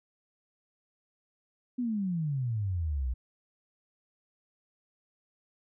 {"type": "exponential sweep", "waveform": "sine", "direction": "down", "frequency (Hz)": [255.3, 58.9], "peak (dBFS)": -28, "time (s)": [1.78, 3.14], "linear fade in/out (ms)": 10, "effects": []}